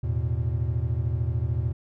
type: chord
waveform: triangle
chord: E suspended fourth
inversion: none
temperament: equal with one note detuned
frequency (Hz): 81.27 / 110 / 123.47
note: E2 / A2 / B2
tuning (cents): -24 / 0 / 0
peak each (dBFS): -26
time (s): 0.03-1.73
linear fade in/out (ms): 10
effects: none